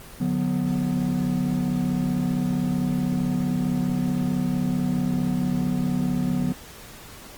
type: chord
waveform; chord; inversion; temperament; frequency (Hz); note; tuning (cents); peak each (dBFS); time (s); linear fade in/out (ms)
triangle; B minor; first; equal with one note detuned; 146.83 / 182.34 / 246.9; D3 / F#3 / B3; 0 / -25 / 0; -26 / -23 / -23; 0.2-6.53; 10
effects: pink hiss -43 dBFS RMS until 7.37 s + Opus 24 kbps